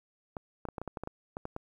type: clicks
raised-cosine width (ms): 1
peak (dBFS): -23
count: 12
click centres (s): 0.368 / 0.653 / 0.687 / 0.782 / 0.816 / 0.877 / 0.972 / 1.036 / 1.074 / 1.369 / 1.454 / 1.564
effects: 10-bit